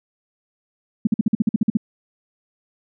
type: tone bursts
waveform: sine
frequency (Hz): 216.8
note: A3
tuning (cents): -25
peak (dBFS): -12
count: 11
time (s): 1.05-1.771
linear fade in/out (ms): 5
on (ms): 21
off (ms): 49
effects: none